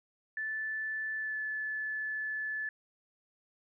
sine tone with pitch glide, 1751 to 1732.9 Hz, A6 to A6, -9 to -27 cents, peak -33 dBFS, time 0.37-2.69 s, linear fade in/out 2 ms, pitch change -18 cents, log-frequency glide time 1.17-1.38 s, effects none

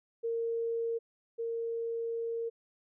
sine tone pair in turn, 460.9 / 460.9 Hz, A#4 / A#4, -20 / -20 cents, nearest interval unison, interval 0 cents, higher neither, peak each -30 / -32 dBFS, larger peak first, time 0.23-0.99 / 1.38-2.5 s, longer second, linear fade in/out 20 ms, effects none

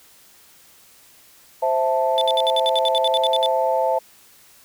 sine chord, A minor, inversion first, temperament equal, 523.3 / 659.3 / 880 Hz, C5 / E5 / A5, 0 / 0 / 0 cents, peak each -21 dBFS, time 1.62-3.99 s, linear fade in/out 10 ms
triangle tone bursts, 3508 Hz, A7, 6 cents flat, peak -17 dBFS, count 14, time 2.18-3.46 s, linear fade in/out 0 ms, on 32 ms, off 64 ms
effects tanh soft clip ceiling -6 dBFS + white hiss -51 dBFS RMS until 4.64 s

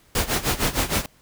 pink noise with tremolo, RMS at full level -20 dBFS, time 0.15-1.06 s, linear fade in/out 2 ms, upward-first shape sine, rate 6.5 Hz, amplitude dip 85%, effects pink hiss -57 dBFS RMS until 1.21 s

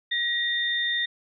sine tone pair together, 1900 / 3626 Hz, A#6 / A#7, +33 / -49 cents, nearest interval major seventh, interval 1118 cents, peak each -26 dBFS, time 0.11-1.06 s, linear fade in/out 10 ms, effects none

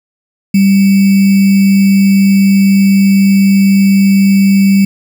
sine tone with sample-and-hold, 196 Hz, G3, in tune, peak -4 dBFS, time 0.54-4.85 s, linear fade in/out 5 ms, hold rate 2450 Hz, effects none

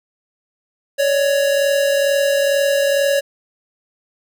square tone pair together, 559 / 601.2 Hz, C#5 / D5, +14 / +40 cents, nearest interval minor second, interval 126 cents, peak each -15 / -24 dBFS, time 0.98-3.21 s, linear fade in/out 20 ms, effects none

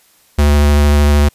square tone with vibrato, 73 Hz, D2, 10 cents flat, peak -8 dBFS, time 0.38-1.29 s, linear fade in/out 10 ms, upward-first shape sine, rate 13 Hz, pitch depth 13 cents each way, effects white hiss -51 dBFS RMS until 1.34 s + resampled to 32000 Hz

